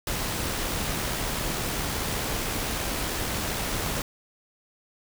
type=noise with amplitude modulation; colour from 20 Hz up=pink; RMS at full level=-28 dBFS; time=0.07-4.02 s; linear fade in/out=2 ms; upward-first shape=sine; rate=75.5 Hz; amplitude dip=25%; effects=none